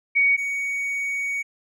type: tone pair in turn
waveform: sine / triangle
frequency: 2241 / 2241 Hz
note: C#7 / C#7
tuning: +18 / +18 cents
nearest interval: unison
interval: 0 cents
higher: neither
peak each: -15 / -22 dBFS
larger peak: first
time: 0.15-0.37 / 0.37-1.43 s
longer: second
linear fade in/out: 20 ms
effects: none